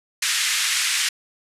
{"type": "band-pass noise", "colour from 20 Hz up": "pink", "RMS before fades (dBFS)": -22, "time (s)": [0.22, 1.09], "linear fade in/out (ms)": 5, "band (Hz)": [1700, 10000], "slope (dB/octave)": 24, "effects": ["resampled to 32000 Hz"]}